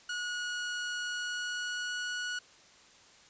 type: tone with pitch glide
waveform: sawtooth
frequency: 1454 to 1464.1 Hz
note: F#6 to F#6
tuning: -31 to -19 cents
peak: -30 dBFS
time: 0.09-2.39 s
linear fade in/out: 5 ms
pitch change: +12 cents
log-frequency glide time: 1.03-2.12 s
effects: white hiss -58 dBFS RMS until 3.29 s + resampled to 16000 Hz